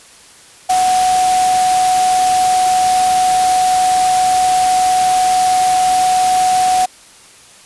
sine tone in noise, 740 Hz, F#5, in tune, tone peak -10 dBFS, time 0.69-6.86 s, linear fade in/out 10 ms, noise white, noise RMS -21 dBFS, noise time 0.69-6.86 s, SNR +8 dB, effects white hiss -42 dBFS RMS until 7.65 s + resampled to 24000 Hz

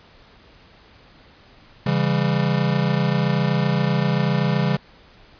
square chord, C# diminished, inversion none, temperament just, 138.59 / 166.31 / 199.57 Hz, C#3 / E3 / G3, 0 / +16 / +31 cents, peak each -22 / -23 / -24 dBFS, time 1.86-4.77 s, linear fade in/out 5 ms, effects pink hiss -50 dBFS RMS until 5.39 s + resampled to 11025 Hz

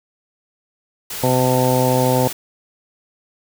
white noise, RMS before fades -28 dBFS, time 1.1-2.33 s, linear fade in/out 5 ms
harmonic tone, 127.6 Hz, C3, 43 cents flat, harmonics 1 / 2 / 3 / 4 / 5 / 6 / 7, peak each -19 / -21 / -24 / -19 / -24 / -27 / -22 dBFS, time 1.23-2.28 s, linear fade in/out 5 ms
effects none

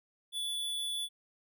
square tone, 3449 Hz, A7, 35 cents flat, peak -34 dBFS, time 0.32-1.09 s, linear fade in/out 50 ms, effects none

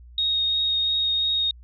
sine tone with vibrato, 3734 Hz, A#7, 2 cents sharp, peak -20 dBFS, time 0.18-1.51 s, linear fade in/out 2 ms, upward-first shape triangle, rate 2.9 Hz, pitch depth 10 cents each way, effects added 60 Hz sine -43 dBFS peak until 1.63 s

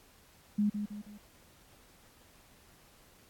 sine tone with echo, 207.7 Hz, G#3, in tune, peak -25 dBFS, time 0.58-0.7 s, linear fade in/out 10 ms, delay 160 ms, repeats 3, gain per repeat -7 dB, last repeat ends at 1.18 s, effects pink hiss -61 dBFS RMS until 3.29 s + AAC 64 kbps

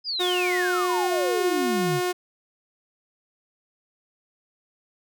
sine exponential sweep, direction down, 5110 to 131.1 Hz, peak -25 dBFS, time 0.04-2.01 s, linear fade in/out 50 ms
sawtooth tone, 360 Hz, F#4, 47 cents flat, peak -19 dBFS, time 0.19-2.13 s, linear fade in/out 20 ms
effects none

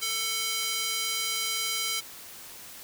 square tone with high-pass filter, 445.2 Hz, A4, 20 cents sharp, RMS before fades -30 dBFS, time 0.01-2.01 s, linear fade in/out 20 ms, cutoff 3000 Hz, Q 0.93, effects white hiss -45 dBFS RMS until 2.83 s

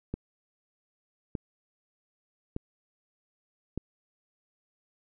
click train, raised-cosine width 3 ms, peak -19 dBFS, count 4, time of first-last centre 0.14-3.776 s, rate 0.825 Hz, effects none

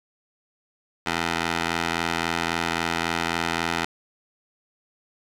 15% pulse tone with band-pass filter, 83.7 Hz, E2, 27 cents sharp, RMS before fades -26 dBFS, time 1.06-3.85 s, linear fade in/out 5 ms, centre 2100 Hz, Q 0.62, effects 8-bit

